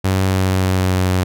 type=tone with pitch glide; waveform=sawtooth; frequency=95 to 92.14 Hz; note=F#2 to F#2; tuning=+46 to -7 cents; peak=-10 dBFS; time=0.04-1.24 s; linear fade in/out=10 ms; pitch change=-53 cents; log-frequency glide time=0.21-1.12 s; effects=none